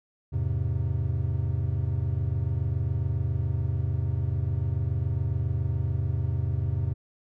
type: chord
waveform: triangle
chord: E augmented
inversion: none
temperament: equal with one note detuned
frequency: 83.41 / 103.83 / 130.81 Hz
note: E2 / G#2 / B#2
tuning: +21 / 0 / 0 cents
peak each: -27 dBFS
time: 0.32-6.94 s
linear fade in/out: 20 ms
effects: none